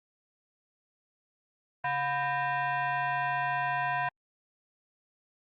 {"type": "tone with frequency modulation", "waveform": "sine", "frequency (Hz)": 138.59, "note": "C#3", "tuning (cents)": 0, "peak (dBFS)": -27, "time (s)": [1.84, 4.09], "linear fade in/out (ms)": 5, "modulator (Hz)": 855, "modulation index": 2.1, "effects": ["Opus 32 kbps"]}